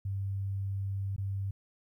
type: tone with dropouts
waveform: sine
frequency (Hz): 98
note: G2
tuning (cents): 0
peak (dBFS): -31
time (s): 0.05-1.51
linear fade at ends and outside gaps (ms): 5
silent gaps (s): 1.163-1.18
effects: 12-bit